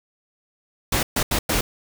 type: noise bursts at uneven times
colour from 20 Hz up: pink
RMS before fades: -21 dBFS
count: 4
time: 0.92-1.03 / 1.16-1.23 / 1.31-1.39 / 1.49-1.61 s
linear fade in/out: 5 ms
effects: none